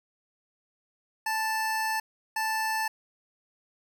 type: tone bursts at uneven times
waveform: 25% pulse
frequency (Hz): 880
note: A5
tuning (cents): 0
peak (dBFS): -23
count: 2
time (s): 1.26-2 / 2.36-2.88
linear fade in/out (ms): 5
effects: none